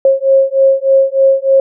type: beating tone pair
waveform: sine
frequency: 538 / 541.3 Hz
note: C5 / C#5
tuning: +48 / -41 cents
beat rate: 3.3 Hz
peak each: -10 dBFS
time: 0.05-1.6 s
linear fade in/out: 2 ms
effects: none